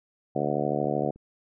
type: harmonic tone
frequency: 73 Hz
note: D2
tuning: 10 cents flat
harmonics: 2 / 3 / 4 / 5 / 6 / 7 / 8 / 9 / 10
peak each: -33 / -33 / -33 / -33 / -33 / -33 / -33 / -33 / -33 dBFS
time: 0.35-1.11 s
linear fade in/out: 10 ms
type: clicks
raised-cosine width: 3 ms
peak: -38 dBFS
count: 3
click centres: 0.847 / 1.043 / 1.16 s
effects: none